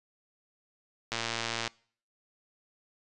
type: click train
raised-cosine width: 0.2 ms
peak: -14 dBFS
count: 65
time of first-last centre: 1.12-1.677 s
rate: 115 Hz
effects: noise-tail reverb RT60 0.5 s tail -24 dB re dry + resampled to 24000 Hz